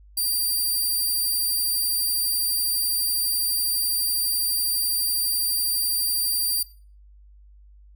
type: tone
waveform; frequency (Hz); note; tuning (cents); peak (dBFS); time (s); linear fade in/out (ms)
5% pulse; 4722; D8; +9; -15; 0.17-6.63; 5
effects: noise-tail reverb RT60 0.4 s tail -20 dB re dry + added 50 Hz sine -47 dBFS peak until 7.95 s